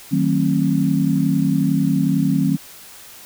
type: chord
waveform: sine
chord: D# diminished seventh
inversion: none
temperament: just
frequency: 155.56 / 186.68 / 224 / 268.8 Hz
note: D#3 / F#3 / A3 / C4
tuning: 0 / +16 / +31 / +47 cents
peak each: -20 / -20 / -23 / -19 dBFS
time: 0.11-2.57 s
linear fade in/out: 20 ms
effects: white hiss -41 dBFS RMS until 3.25 s